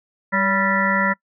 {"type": "harmonic tone with a mistuned harmonic", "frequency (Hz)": 196, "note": "G3", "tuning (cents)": 0, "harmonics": [1, 3, 5, 7, 9, 10], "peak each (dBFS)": [-23, -26, -24, -23, -23, -23], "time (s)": [0.32, 1.14], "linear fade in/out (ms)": 20, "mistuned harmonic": 3, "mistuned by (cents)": -56, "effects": ["noise-tail reverb RT60 0.1 s tail -24 dB re dry"]}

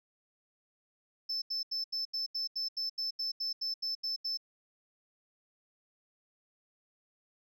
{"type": "tone bursts", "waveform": "sine", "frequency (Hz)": 5274, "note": "E8", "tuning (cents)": 0, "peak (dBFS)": -30, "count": 15, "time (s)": [1.29, 4.374], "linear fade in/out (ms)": 10, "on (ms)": 130, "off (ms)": 81, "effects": ["tanh soft clip ceiling -30 dBFS"]}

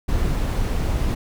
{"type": "noise", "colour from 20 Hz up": "brown", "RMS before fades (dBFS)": -21, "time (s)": [0.08, 1.15], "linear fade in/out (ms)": 10, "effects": []}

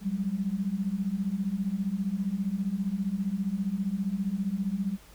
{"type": "beating tone pair", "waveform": "sine", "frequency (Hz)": [185.6, 200.6], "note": ["F#3", "G3"], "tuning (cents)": [6, 40], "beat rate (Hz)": 15, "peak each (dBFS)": [-31, -29], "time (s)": [0.01, 4.98], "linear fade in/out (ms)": 50, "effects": ["added 50 Hz sine -55 dBFS peak until 5.14 s", "pink hiss -55 dBFS RMS until 5.14 s"]}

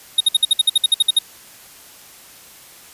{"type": "tone bursts", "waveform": "square", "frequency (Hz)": 3729, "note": "A#7", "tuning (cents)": 0, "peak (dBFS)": -10, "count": 13, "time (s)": [0.18, 1.189], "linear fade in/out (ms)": 5, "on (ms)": 25, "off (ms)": 57, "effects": ["white hiss -43 dBFS RMS until 2.93 s", "resampled to 32000 Hz"]}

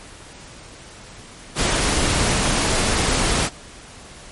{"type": "noise", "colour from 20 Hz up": "pink", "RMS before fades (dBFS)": -19, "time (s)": [1.55, 3.5], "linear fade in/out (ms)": 50, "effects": ["pink hiss -41 dBFS RMS until 4.31 s", "MP3 48 kbps"]}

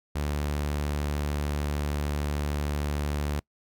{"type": "tone", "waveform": "sawtooth", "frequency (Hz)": 73.3, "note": "D2", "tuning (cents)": -3, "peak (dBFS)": -23, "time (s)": [0.15, 3.4], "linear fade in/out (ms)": 10, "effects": ["noise-tail reverb RT60 0.1 s tail -25 dB re dry"]}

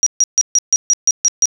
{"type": "tone bursts", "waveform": "sine", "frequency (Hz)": 5740, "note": "F8", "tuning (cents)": 47, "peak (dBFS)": -8, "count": 9, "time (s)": [0.03, 1.456], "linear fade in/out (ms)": 0, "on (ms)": 34, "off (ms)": 140, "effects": []}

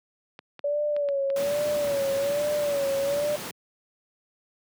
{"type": "clicks", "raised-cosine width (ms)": 0.3, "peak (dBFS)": -25, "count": 8, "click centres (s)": [0.391, 0.593, 0.965, 1.088, 1.302, 1.565, 1.684, 1.875]}
{"type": "tone with vibrato", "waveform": "sine", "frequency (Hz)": 571, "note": "D5", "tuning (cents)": -49, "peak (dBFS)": -23, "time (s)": [0.64, 3.36], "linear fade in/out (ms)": 5, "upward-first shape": "sine", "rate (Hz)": 1.2, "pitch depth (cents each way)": 69}
{"type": "noise", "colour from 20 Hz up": "pink", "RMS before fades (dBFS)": -35, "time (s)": [1.36, 3.51], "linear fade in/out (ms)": 2}
{"effects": ["high-pass 150 Hz 12 dB/octave"]}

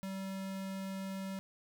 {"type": "tone", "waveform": "square", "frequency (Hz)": 192.6, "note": "G3", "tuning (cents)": -30, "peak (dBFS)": -39, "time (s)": [0.03, 1.39], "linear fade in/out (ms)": 0, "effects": []}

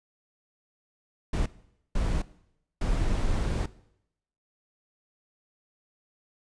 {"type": "noise bursts at uneven times", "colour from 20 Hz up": "brown", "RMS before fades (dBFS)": -26, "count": 3, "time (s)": [[1.33, 1.46], [1.95, 2.22], [2.81, 3.66]], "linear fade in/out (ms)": 5, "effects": ["noise-tail reverb RT60 0.8 s tail -19 dB re dry", "resampled to 22050 Hz"]}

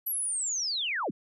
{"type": "linear sweep", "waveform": "sine", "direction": "down", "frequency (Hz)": [11940, 111.2], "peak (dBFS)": -28, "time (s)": [0.06, 1.11], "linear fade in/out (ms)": 10, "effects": []}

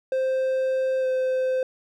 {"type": "tone with pitch glide", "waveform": "triangle", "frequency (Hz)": [523.3, 517], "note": ["C5", "C5"], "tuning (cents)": [0, -21], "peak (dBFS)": -19, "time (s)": [0.12, 1.63], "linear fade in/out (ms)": 2, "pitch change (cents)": -21, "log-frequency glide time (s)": [1, 1.06], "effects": []}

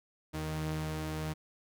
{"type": "tone pair together", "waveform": "sawtooth", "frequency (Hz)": [78.46, 155.56], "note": ["D#2", "D#3"], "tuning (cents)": [15, 0], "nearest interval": "octave", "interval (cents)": 1185, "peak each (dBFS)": [-36, -31], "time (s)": [0.33, 1.34], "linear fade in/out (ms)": 20, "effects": []}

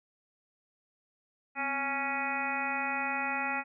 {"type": "harmonic tone with a mistuned harmonic", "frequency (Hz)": 277.2, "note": "C#4", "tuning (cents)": 0, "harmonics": [1, 2, 3, 4, 5, 6, 7, 8, 9], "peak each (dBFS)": [-41, -45, -35, -44, -37, -45, -37, -42, -36], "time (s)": [1.55, 3.64], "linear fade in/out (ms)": 50, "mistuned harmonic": 1, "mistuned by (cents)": -110, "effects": []}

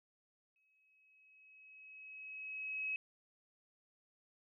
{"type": "tone with exponential growth", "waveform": "sine", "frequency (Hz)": 2559, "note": "D#7", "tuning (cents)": 48, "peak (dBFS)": -35, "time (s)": [0.56, 2.96], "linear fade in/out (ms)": 1, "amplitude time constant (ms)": 520, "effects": []}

